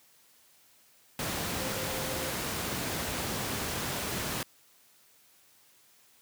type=tone in noise; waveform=sine; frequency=523.3 Hz; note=C5; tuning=in tune; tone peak=-40 dBFS; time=1.6-2.31 s; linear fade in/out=2 ms; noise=pink; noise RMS=-33 dBFS; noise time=1.19-4.43 s; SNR=-10 dB; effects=white hiss -62 dBFS RMS until 6.21 s + high-pass 80 Hz 12 dB/octave